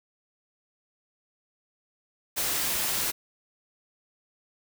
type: noise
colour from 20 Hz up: white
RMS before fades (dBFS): -28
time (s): 2.36-3.12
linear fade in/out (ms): 20
effects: none